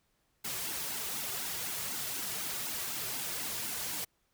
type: noise with flanger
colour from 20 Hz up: white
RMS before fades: -37 dBFS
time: 0.44-4.05 s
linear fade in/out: 10 ms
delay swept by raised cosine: 1.6 to 3.9 ms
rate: 4 Hz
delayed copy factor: -1
effects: pink hiss -75 dBFS RMS until 4.33 s